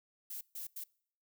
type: noise bursts at uneven times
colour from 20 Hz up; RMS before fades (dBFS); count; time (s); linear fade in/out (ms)
violet; -43; 3; 0.3-0.41 / 0.55-0.67 / 0.76-0.84; 5
effects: noise-tail reverb RT60 0.6 s tail -25 dB re dry